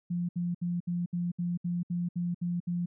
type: tone bursts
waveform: sine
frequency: 174.61 Hz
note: F3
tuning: in tune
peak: -28 dBFS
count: 11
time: 0.1-2.86 s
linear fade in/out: 10 ms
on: 190 ms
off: 67 ms
effects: none